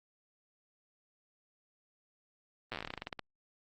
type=slowing click train; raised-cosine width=0.3 ms; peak=-22 dBFS; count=18; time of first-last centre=2.72-3.193 s; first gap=8 ms; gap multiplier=1.14; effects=Opus 24 kbps